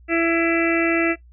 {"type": "harmonic tone", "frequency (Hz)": 333.4, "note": "E4", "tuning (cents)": 20, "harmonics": [1, 2, 4, 5, 6, 7, 8], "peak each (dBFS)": [-19, -25, -28, -30, -25, -28, -28], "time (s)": [0.08, 1.16], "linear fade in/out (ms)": 50, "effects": ["noise-tail reverb RT60 0.1 s tail -17 dB re dry", "added 60 Hz sine -45 dBFS peak until 1.32 s"]}